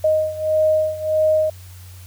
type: beating tone pair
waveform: sine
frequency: 622 / 623.6 Hz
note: D#5 / D#5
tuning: -1 / +4 cents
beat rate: 1.6 Hz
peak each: -17 / -20 dBFS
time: 0.04-1.5 s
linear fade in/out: 5 ms
effects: added 91 Hz sine -37 dBFS peak until 2.06 s + white hiss -47 dBFS RMS until 2.06 s